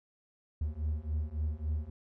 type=beating tone pair; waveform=triangle; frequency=74.5 / 78.1 Hz; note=D2 / D#2; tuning=+25 / +7 cents; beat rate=3.6 Hz; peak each=-33 / -32 dBFS; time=0.61-1.9 s; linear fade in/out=5 ms; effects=none